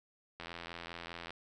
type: click train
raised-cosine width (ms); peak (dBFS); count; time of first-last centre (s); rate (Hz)
0.3; -27; 78; 0.4-1.306; 85
effects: none